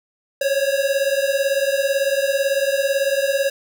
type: beating tone pair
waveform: square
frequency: 542 / 560 Hz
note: C#5 / C#5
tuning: -39 / +18 cents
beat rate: 18 Hz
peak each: -21 dBFS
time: 0.41-3.5 s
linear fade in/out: 5 ms
effects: none